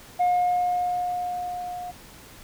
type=tone with level ramp; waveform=sine; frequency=716 Hz; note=F5; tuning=43 cents sharp; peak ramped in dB=-15 to -32 dBFS; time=0.19-1.92 s; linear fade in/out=20 ms; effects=tanh soft clip ceiling -17 dBFS + pink hiss -47 dBFS RMS until 2.43 s